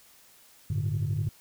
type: chord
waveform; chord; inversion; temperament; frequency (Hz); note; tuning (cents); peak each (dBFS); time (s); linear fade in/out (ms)
sine; G suspended second; none; equal; 98 / 110 / 146.83; G2 / A2 / D3; 0 / 0 / 0; -29; 0.7-1.29; 5
effects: tanh soft clip ceiling -21 dBFS + white hiss -57 dBFS RMS until 1.4 s